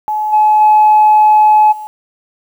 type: tone with level steps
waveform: sine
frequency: 853 Hz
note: G#5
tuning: 46 cents sharp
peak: -13 / -5 / -3 / -23 dBFS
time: 0.08-1.87 s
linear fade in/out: 0 ms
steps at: 0.32 / 0.6 / 1.71 s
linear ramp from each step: 20 ms
effects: tanh soft clip ceiling -1 dBFS + 7-bit